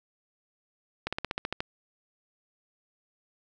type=slowing click train; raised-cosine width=0.3 ms; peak=-14 dBFS; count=9; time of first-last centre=1.07-1.605 s; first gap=56 ms; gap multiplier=1.05; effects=none